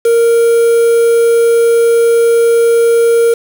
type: tone with quantisation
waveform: triangle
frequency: 465 Hz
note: A#4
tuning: 4 cents flat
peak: -4 dBFS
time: 0.05-3.34 s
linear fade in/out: 5 ms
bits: 4
effects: none